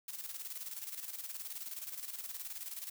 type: noise with tremolo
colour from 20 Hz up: blue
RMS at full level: -42 dBFS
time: 0.08-2.9 s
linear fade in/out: 5 ms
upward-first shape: square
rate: 19 Hz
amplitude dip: 60%
effects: none